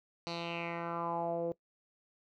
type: tone with low-pass filter sweep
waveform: 10% pulse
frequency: 169.5 Hz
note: E3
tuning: 49 cents sharp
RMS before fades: -37 dBFS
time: 0.27-1.52 s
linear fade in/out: 0 ms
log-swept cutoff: 4600 to 460 Hz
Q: 4
effects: noise-tail reverb RT60 0.1 s tail -20 dB re dry